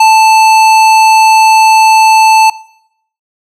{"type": "tone with hard clipping", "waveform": "sine", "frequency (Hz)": 880, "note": "A5", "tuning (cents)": 0, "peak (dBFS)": -4, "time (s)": [0, 2.5], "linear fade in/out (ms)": 5, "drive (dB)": 16, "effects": ["noise-tail reverb RT60 0.7 s tail -20 dB re dry"]}